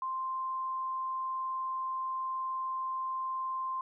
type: tone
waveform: sine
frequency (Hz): 1046.5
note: C6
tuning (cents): 0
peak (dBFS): -32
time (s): 0.02-3.81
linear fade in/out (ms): 2
effects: none